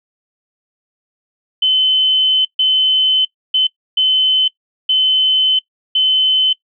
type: tone bursts at uneven times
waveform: sine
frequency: 3050 Hz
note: G7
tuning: 48 cents flat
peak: -10 dBFS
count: 6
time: 1.62-2.45 / 2.59-3.25 / 3.54-3.67 / 3.97-4.48 / 4.89-5.59 / 5.95-6.53 s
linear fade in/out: 5 ms
effects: noise-tail reverb RT60 0.1 s tail -19 dB re dry